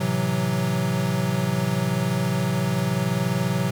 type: chord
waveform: square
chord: F# half-diminished seventh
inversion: first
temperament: equal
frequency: 110 / 130.81 / 164.81 / 185 Hz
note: A2 / C3 / E3 / F#3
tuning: 0 / 0 / 0 / 0 cents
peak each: -31 / -26 / -29 / -26 dBFS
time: 0-3.71 s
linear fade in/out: 10 ms
effects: none